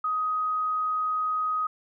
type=tone; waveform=sine; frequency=1255 Hz; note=D#6; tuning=15 cents sharp; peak=-24 dBFS; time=0.04-1.67 s; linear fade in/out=5 ms; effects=none